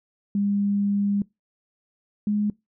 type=tone pair in turn; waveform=sine; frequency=201.8 / 208.1 Hz; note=G#3 / G#3; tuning=-49 / +4 cents; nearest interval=minor second; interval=53 cents; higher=second; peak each=-20 dBFS; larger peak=neither; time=0.35-1.22 / 2.27-2.5 s; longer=first; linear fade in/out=2 ms; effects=noise-tail reverb RT60 0.2 s tail -23 dB re dry